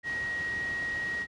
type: tone in noise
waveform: sine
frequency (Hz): 1892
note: A#6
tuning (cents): +25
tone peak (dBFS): -30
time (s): 0.03-1.27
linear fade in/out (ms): 50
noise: pink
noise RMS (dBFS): -42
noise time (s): 0.03-1.27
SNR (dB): +9
effects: high-pass 60 Hz 12 dB/octave + low-pass 5000 Hz 12 dB/octave